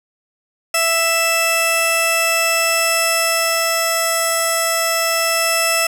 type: tone pair together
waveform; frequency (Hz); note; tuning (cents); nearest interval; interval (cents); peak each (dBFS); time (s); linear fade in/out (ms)
15% pulse; 660.8 / 2643; E5 / E7; +4 / +4; 2 octaves; 2400; -11; 0.74-5.87; 5
effects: none